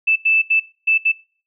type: tone bursts at uneven times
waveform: sine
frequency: 2637 Hz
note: E7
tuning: in tune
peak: -12 dBFS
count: 5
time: 0.07-0.16 / 0.25-0.42 / 0.5-0.6 / 0.87-0.98 / 1.05-1.12 s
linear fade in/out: 10 ms
effects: noise-tail reverb RT60 0.4 s tail -21 dB re dry